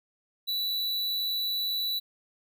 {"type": "tone", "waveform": "square", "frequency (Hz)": 3951, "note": "B7", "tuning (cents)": 0, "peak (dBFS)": -28, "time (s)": [0.47, 2], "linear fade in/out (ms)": 20, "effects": []}